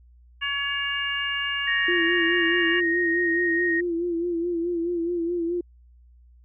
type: harmonic tone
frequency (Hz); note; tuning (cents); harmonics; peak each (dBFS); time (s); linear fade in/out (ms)
563; C#5; +27; 2 / 3 / 4 / 5; -35 / -28 / -33 / -28; 0.41-2.81; 20
type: tone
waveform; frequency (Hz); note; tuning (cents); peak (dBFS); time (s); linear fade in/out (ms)
sine; 1864.7; A#6; 0; -22; 1.67-3.81; 10
type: tone with vibrato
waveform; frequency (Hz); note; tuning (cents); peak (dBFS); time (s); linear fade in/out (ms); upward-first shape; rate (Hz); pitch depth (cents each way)
sine; 342.6; F4; -33; -23; 1.88-5.61; 5; sine; 4.7; 56
effects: added 60 Hz sine -50 dBFS peak until 6.44 s